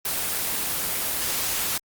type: noise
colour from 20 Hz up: white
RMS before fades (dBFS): -26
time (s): 0.05-1.78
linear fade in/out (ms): 5
effects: Opus 24 kbps